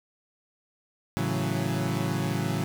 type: chord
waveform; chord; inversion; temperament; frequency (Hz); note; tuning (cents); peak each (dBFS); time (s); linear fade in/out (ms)
30% pulse; F# minor seventh; first; equal; 110 / 138.59 / 164.81 / 185; A2 / C#3 / E3 / F#3; 0 / 0 / 0 / 0; -29 / -28 / -29 / -30; 1.17-2.64; 0
effects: none